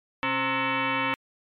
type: tone with frequency modulation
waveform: sine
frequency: 667 Hz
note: E5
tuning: 20 cents sharp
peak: -23 dBFS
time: 0.23-1.14 s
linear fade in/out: 0 ms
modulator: 397 Hz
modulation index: 5.5
effects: MP3 96 kbps